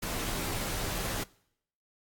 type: noise with comb filter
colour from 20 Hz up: pink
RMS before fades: -34 dBFS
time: 0.02-1.24 s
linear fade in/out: 10 ms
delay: 14 ms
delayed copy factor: -0.55
effects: noise-tail reverb RT60 0.7 s tail -22 dB re dry + AAC 64 kbps